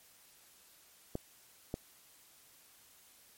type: clicks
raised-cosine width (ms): 2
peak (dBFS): -22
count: 2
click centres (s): 1.154 / 1.741
effects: white hiss -62 dBFS RMS until 3.37 s + MP3 64 kbps